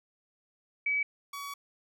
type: tone pair in turn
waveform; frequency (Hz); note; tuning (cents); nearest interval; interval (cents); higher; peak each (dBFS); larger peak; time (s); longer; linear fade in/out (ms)
sine / sawtooth; 2283 / 1131.3; D7 / C#6; -50 / +35; octave; 1215; first; -26 / -34; first; 0.86-1.03 / 1.33-1.54; second; 5
effects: none